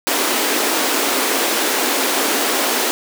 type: high-pass noise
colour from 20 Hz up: pink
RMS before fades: -18 dBFS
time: 0.07-2.91 s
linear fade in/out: 0 ms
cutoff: 250 Hz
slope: 48 dB/octave
effects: none